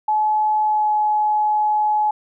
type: tone with pitch glide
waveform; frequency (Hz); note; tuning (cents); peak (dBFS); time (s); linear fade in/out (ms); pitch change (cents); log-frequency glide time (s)
sine; 855 to 848.1; A5 to G#5; -50 to +36; -15; 0.08-2.11; 5; -14; 0.63-0.91
effects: none